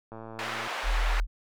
click train, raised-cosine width 1 ms, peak -28 dBFS, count 63, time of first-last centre 0.12-0.674 s, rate 112 Hz
white band-pass noise, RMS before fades -34 dBFS, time 0.39-1.2 s, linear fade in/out 0 ms, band 620 to 1900 Hz, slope 12 dB/octave
sine tone, 40 Hz, D#1, 49 cents sharp, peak -23 dBFS, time 0.83-1.27 s, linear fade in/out 50 ms
effects none

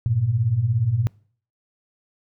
sine beating tone pair, 101.6 / 118.6 Hz, G#2 / A#2, -38 / +30 cents, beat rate 17 Hz, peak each -24 / -19 dBFS, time 0.06-1.07 s, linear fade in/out 0 ms, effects noise-tail reverb RT60 0.5 s tail -25 dB re dry

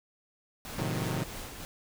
pink noise with tremolo, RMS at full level -40 dBFS, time 0.65-1.65 s, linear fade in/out 0 ms, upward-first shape triangle, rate 3.1 Hz, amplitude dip 45%
sawtooth chord, A diminished seventh, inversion none, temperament equal with one note detuned, 110 / 130.81 / 155.56 / 182.66 Hz, A2 / C3 / Eb3 / Gb3, 0 / 0 / 0 / -22 cents, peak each -32 / -31 / -31 / -33 dBFS, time 0.78-1.24 s, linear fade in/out 5 ms
effects none

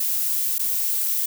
violet noise with dropouts, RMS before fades -23 dBFS, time 0-1.26 s, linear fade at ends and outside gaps 5 ms, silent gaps 0.583-0.593 s, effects none

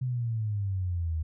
sine exponential sweep, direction down, 129.7 to 77.78 Hz, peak -27 dBFS, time 0.01-1.23 s, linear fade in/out 10 ms, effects none

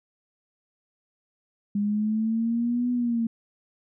sine linear two-way sweep, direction up then down, 202.4 to 246.9 to 226.4 Hz, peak -22 dBFS, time 1.75-3.27 s, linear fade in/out 5 ms, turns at 2.91 s, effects none

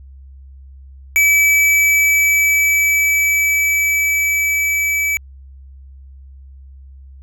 square tone with level ramp, 2299 Hz, D7, 37 cents flat, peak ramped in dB -10 to -16 dBFS, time 1.16-5.17 s, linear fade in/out 0 ms, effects added 67 Hz sine -36 dBFS peak until 7.22 s

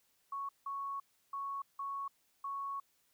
sine tone bursts at uneven times, 1108.7 Hz, C#6, in tune, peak -37 dBFS, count 5, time 0.32-0.49 / 0.66-1 / 1.33-1.62 / 1.79-2.08 / 2.44-2.8 s, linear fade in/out 5 ms, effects white hiss -74 dBFS RMS until 3.13 s

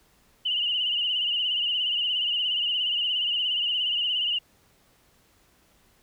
sine tone with vibrato, 2928 Hz, F#7, 19 cents flat, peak -23 dBFS, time 0.45-4.39 s, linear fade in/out 10 ms, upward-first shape sine, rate 17 Hz, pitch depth 71 cents each way, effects pink hiss -62 dBFS RMS until 6.02 s

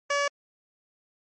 15% pulse tone, 570 Hz, C#5, 48 cents sharp, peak -17 dBFS, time 0.1-0.28 s, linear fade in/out 5 ms, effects MP3 32 kbps

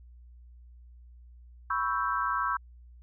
sine chord, C# half-diminished seventh, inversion third, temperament equal, 987.8 / 1108.7 / 1318.5 / 1568 Hz, B5 / C#6 / E6 / G6, 0 / 0 / 0 / 0 cents, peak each -33 / -31 / -31 / -34 dBFS, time 1.7-2.57 s, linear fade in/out 5 ms, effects added 60 Hz sine -49 dBFS peak until 3.02 s

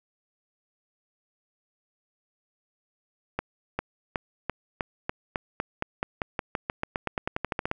accelerating click train, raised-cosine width 0.5 ms, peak -12 dBFS, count 25, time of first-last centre 3.39-7.714 s, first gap 400 ms, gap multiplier 0.92, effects none

